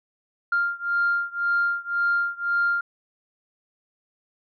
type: beating tone pair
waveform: sine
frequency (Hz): 1396.9 / 1398.8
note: F6 / F6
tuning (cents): 0 / +2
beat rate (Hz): 1.9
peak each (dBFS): -23 / -24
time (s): 0.52-2.81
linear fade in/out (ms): 5
effects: tanh soft clip ceiling -14 dBFS